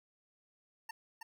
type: tone with echo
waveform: 25% pulse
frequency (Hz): 907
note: A#5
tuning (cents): -48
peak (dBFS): -37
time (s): 0.89-0.91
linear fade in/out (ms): 5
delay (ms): 320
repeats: 1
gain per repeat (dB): -4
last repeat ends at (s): 1.23
effects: none